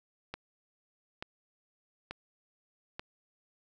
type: click train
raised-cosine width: 0.3 ms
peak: -22 dBFS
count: 4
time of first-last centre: 0.34-2.995 s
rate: 1.13 Hz
effects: none